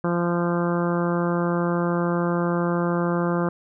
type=harmonic tone; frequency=173 Hz; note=F3; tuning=16 cents flat; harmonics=1 / 2 / 3 / 4 / 5 / 6 / 7 / 8 / 9; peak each=-23 / -26 / -28 / -34 / -35 / -33 / -33 / -36 / -38 dBFS; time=0.04-3.49 s; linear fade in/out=2 ms; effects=none